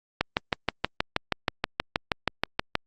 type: click train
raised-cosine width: 0.3 ms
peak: -6 dBFS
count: 17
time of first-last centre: 0.21-2.754 s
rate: 6.29 Hz
effects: Opus 48 kbps